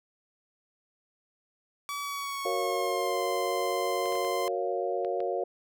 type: tone with pitch glide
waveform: sawtooth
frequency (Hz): 1143 to 1042.1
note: D6 to C6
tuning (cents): -47 to -7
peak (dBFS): -29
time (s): 1.89-4.48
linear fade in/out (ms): 0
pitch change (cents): -160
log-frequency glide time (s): 2.01-3.22
type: chord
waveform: sine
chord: Gb major seventh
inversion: none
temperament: equal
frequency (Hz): 370 / 466.2 / 554.4 / 698.5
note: Gb4 / Bb4 / Db5 / F5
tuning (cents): 0 / 0 / 0 / 0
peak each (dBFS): -33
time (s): 2.45-5.44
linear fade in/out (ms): 5
type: clicks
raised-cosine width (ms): 0.3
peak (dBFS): -30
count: 7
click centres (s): 4.057 / 4.124 / 4.154 / 4.248 / 4.478 / 5.048 / 5.204
effects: none